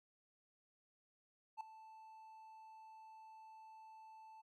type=tone with ADSR envelope; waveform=triangle; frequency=880 Hz; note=A5; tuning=in tune; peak=-38 dBFS; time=1.57-4.42 s; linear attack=37 ms; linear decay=3 ms; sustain=-16 dB; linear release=17 ms; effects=none